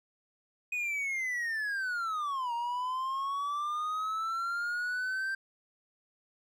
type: linear two-way sweep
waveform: triangle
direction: down then up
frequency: 2500 to 932.3 to 1576 Hz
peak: -29 dBFS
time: 0.72-5.35 s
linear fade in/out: 5 ms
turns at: 2.53 s
effects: none